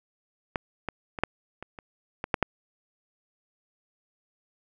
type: clicks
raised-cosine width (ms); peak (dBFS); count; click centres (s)
0.5; -12 / -15 / -20 / -6 / -23 / -26 / -16 / -7 / -6; 9; 0.558 / 0.887 / 1.188 / 1.236 / 1.626 / 1.788 / 2.241 / 2.342 / 2.427
effects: none